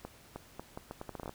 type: accelerating click train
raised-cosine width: 1 ms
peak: -26 dBFS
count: 13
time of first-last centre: 0.05-1.294 s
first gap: 310 ms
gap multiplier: 0.76
effects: pink hiss -58 dBFS RMS until 1.34 s